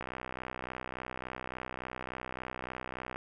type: click train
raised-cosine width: 0.5 ms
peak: -23 dBFS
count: 201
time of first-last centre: 0.01-3.16 s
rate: 63.5 Hz
effects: none